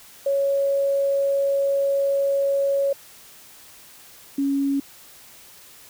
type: tone pair in turn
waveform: sine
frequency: 555 / 277.5 Hz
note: C#5 / C#4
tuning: +2 / +2 cents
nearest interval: octave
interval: 1200 cents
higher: first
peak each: -18 / -19 dBFS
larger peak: first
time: 0.26-2.93 / 4.38-4.8 s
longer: first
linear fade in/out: 5 ms
effects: white hiss -47 dBFS RMS until 5.89 s